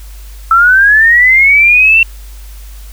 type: linear sweep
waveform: sine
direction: up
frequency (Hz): 1311 to 2721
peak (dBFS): -3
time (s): 0.51-2.03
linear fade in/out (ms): 2
effects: added 50 Hz sine -27 dBFS peak until 2.92 s + white hiss -40 dBFS RMS until 2.92 s